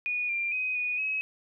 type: tone with pitch steps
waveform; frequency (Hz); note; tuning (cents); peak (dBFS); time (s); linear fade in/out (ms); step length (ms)
sine; 2460 / 2382 / 2513 / 2469 / 2556; D#7 / D7 / D#7 / D#7 / D#7; -20 / +24 / +17 / -14 / +46; -27; 0.06-1.21; 0; 230
effects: none